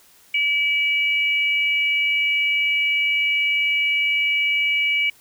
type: tone pair together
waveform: sine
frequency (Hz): 2300 / 2901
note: D7 / F#7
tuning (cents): -37 / -35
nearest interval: major third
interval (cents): 402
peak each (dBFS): -18 / -24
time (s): 0.34-5.1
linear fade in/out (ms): 5
effects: white hiss -53 dBFS RMS until 5.2 s